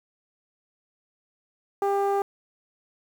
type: tone with low-pass filter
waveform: sawtooth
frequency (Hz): 398.4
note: G4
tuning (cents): +28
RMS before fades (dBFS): -24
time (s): 1.82-2.22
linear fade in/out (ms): 2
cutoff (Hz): 920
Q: 2
effects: 8-bit